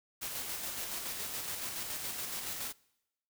white noise with tremolo, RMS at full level -38 dBFS, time 0.21-2.73 s, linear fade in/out 20 ms, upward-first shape square, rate 7.1 Hz, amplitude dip 30%, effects noise-tail reverb RT60 0.9 s tail -24 dB re dry

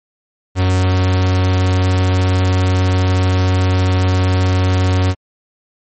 45% pulse tone, 92.5 Hz, F#2, in tune, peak -11 dBFS, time 0.55-5.15 s, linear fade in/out 50 ms, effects MP3 32 kbps

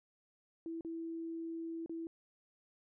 sine tone with dropouts, 329.6 Hz, E4, in tune, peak -39 dBFS, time 0.66-2.07 s, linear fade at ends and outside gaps 1 ms, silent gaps 0.809-0.848 / 1.861-1.895 s, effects none

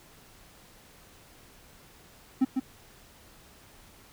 triangle tone with echo, 261.6 Hz, C4, in tune, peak -17 dBFS, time 2.41-2.45 s, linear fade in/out 10 ms, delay 150 ms, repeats 1, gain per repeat -5 dB, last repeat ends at 2.6 s, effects pink hiss -55 dBFS RMS until 4.12 s

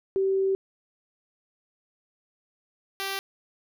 sine / 5% pulse tone pair in turn, 385.9 / 390.4 Hz, G4 / G4, -27 / -7 cents, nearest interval unison, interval 20 cents, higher second, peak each -21 / -18 dBFS, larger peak second, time 0.16-0.55 / 3-3.19 s, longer first, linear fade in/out 0 ms, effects none

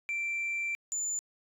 sine tone pair in turn, 2349 / 7039 Hz, D7 / A8, 0 / 0 cents, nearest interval octave + perfect fifth, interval 1900 cents, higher second, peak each -28 dBFS, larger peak neither, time 0.09-0.75 / 0.92-1.19 s, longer first, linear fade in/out 0 ms, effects tanh soft clip ceiling -29 dBFS

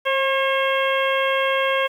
harmonic tone with a mistuned harmonic, 540 Hz, C#5, 45 cents flat, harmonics 1 / 2 / 3 / 4 / 5 / 6, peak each -21 / -24 / -26 / -27 / -28 / -29 dBFS, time 0.05-1.88 s, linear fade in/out 20 ms, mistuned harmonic 1, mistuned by -15 cents, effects 8-bit

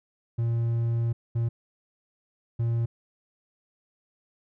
triangle tone bursts at uneven times, 116.4 Hz, A#2, 2 cents flat, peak -21 dBFS, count 3, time 0.38-1.13 / 1.35-1.49 / 2.59-2.86 s, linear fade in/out 10 ms, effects none

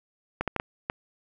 clicks, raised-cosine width 0.5 ms, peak -12 dBFS, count 5, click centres 0.41 / 0.477 / 0.563 / 0.599 / 0.899 s, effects none

